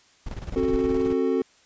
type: noise with tremolo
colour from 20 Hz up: brown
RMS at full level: -31 dBFS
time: 0.26-1.13 s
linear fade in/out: 5 ms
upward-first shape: square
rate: 19 Hz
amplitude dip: 70%
type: chord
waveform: triangle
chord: F# diminished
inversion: second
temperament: just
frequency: 266.4 / 370 / 444 Hz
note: C4 / F#4 / A4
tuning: +31 / 0 / +16 cents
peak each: -23 dBFS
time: 0.56-1.42 s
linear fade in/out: 2 ms
effects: white hiss -58 dBFS RMS until 1.65 s + resampled to 16000 Hz